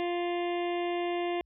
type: harmonic tone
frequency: 349.2 Hz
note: F4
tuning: in tune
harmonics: 1 / 2 / 3 / 5 / 6 / 7 / 8 / 9 / 10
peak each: -30 / -34 / -43 / -47 / -43 / -49 / -45 / -52 / -51 dBFS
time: 0-1.41 s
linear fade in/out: 0 ms
effects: added 60 Hz sine -67 dBFS peak until 1.45 s